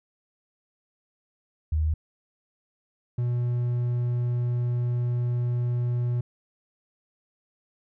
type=tone pair in turn; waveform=sine / triangle; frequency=77.78 / 121.45 Hz; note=D#2 / B2; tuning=0 / -29 cents; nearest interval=minor sixth; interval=771 cents; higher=second; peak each=-21 dBFS; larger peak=neither; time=1.72-1.94 / 3.18-6.21 s; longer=second; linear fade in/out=5 ms; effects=none